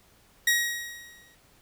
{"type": "tone with exponential decay", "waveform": "sawtooth", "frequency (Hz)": 1895, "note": "A#6", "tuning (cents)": 28, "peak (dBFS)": -15, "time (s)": [0.47, 1.35], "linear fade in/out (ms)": 5, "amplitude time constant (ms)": 190, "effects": ["pink hiss -60 dBFS RMS until 1.61 s"]}